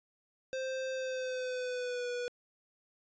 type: tone with pitch glide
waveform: square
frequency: 523.3 to 488.3 Hz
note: C5 to B4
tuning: 0 to -20 cents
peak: -35 dBFS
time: 0.53-2.28 s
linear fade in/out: 0 ms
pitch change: -120 cents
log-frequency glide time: 0.93-2.09 s
effects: resampled to 16000 Hz